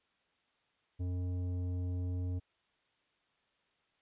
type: tone with tanh clipping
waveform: triangle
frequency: 89.9 Hz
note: F#2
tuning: 49 cents flat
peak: -35 dBFS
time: 0.99-2.4 s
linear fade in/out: 20 ms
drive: 15 dB
effects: white hiss -75 dBFS RMS until 4.01 s + resampled to 8000 Hz